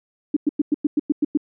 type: tone bursts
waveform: sine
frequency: 295.8 Hz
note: D4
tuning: 13 cents sharp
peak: -14 dBFS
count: 9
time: 0.34-1.374 s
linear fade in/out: 5 ms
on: 26 ms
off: 100 ms
effects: none